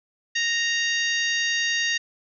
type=harmonic tone with a mistuned harmonic; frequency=930 Hz; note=A#5; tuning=4 cents flat; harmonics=2 / 3 / 4 / 5 / 6 / 7; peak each=-24 / -28 / -30 / -32 / -34 / -35 dBFS; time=0.35-1.98 s; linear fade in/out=10 ms; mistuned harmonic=6; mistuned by=+33 cents; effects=none